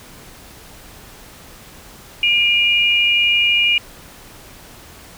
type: tone pair together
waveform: sine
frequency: 2402 / 2860 Hz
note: D7 / F7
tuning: +38 / +41 cents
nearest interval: minor third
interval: 303 cents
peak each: -15 dBFS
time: 2.23-3.78 s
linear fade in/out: 2 ms
effects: pink hiss -41 dBFS RMS until 5.17 s